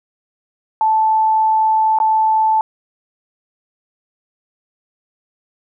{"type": "tone with dropouts", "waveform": "sine", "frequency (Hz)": 876, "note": "A5", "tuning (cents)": -8, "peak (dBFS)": -11, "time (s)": [0.81, 2.61], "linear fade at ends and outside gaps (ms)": 1, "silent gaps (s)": [1.987, 2.001], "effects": []}